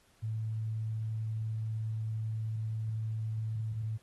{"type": "tone", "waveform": "sine", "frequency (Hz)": 110.2, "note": "A2", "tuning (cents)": 3, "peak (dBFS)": -32, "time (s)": [0.22, 3.98], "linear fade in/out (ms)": 20, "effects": ["pink hiss -67 dBFS RMS until 4.02 s", "AAC 32 kbps"]}